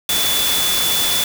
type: tone in noise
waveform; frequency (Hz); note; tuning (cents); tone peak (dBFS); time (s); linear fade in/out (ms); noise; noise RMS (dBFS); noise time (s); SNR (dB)
sine; 3463; A7; -28; -19; 0.09-1.24; 2; white; -19; 0.09-1.24; -3
effects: none